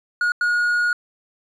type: tone bursts at uneven times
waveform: triangle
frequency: 1443 Hz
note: F#6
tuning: 44 cents flat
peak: -15 dBFS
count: 2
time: 0.21-0.32 / 0.41-0.93 s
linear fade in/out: 2 ms
effects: resampled to 22050 Hz